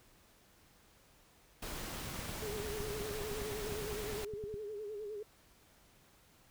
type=noise; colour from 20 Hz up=pink; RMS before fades=-43 dBFS; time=1.62-4.25 s; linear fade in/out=5 ms
type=click train; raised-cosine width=5 ms; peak=-34 dBFS; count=25; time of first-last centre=2.09-4.541 s; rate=9.79 Hz
type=tone with vibrato; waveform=sine; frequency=419.8 Hz; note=G#4; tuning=19 cents sharp; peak=-40 dBFS; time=2.42-5.23 s; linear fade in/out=5 ms; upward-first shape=sine; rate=9.7 Hz; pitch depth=72 cents each way
effects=pink hiss -65 dBFS RMS until 6.5 s